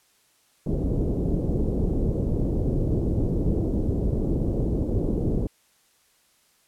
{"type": "low-pass noise", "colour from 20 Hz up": "pink", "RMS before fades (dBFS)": -24, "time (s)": [0.66, 5.47], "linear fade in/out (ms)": 5, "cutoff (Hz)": 450, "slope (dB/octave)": 24, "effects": ["white hiss -63 dBFS RMS until 6.67 s", "low-pass 12000 Hz 12 dB/octave"]}